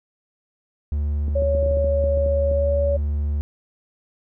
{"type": "tone", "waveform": "triangle", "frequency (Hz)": 73.4, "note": "D2", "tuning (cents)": 0, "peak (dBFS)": -18, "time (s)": [0.92, 3.41], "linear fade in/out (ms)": 0}
{"type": "clicks", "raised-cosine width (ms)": 3, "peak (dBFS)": -21, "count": 12, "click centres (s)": [1.282, 1.422, 1.55, 1.629, 1.662, 1.712, 1.771, 1.845, 2.04, 2.175, 2.262, 2.514]}
{"type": "tone with pitch glide", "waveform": "sine", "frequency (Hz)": [558, 565.8], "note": ["C#5", "C#5"], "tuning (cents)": [11, 35], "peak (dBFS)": -19, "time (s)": [1.35, 2.97], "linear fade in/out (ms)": 10, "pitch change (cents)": 24, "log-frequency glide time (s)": [2.49, 2.71]}
{"effects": []}